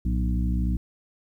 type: harmonic tone with a mistuned harmonic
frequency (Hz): 61.2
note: B1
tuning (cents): -15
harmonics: 1 / 2 / 3 / 4 / 5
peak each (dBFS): -23 / -32 / -29 / -34 / -37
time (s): 0.05-0.77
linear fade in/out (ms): 5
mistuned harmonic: 2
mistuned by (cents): -120
effects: 10-bit